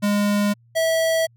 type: tone pair in turn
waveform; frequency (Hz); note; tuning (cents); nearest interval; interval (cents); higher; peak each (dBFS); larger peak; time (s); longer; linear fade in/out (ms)
square; 205.1 / 651.2; G#3 / E5; -21 / -21; octave + minor sixth; 2000; second; -18; neither; 0.02-0.54 / 0.75-1.27; neither; 20
effects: added 117 Hz sine -52 dBFS peak until 1.36 s